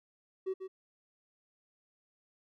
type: tone with echo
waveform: triangle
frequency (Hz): 378.7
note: F#4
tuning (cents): +40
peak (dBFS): -28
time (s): 0.46-0.54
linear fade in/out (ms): 20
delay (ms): 140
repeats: 1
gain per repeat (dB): -9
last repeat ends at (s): 0.68
effects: tanh soft clip ceiling -28 dBFS